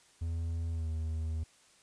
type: tone with pitch glide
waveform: triangle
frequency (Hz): 83 to 79.8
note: E2 to D#2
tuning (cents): +12 to +44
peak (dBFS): -30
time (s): 0.21-1.44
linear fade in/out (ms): 10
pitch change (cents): -68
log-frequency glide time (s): 0.71-0.88
effects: white hiss -63 dBFS RMS until 1.82 s + resampled to 22050 Hz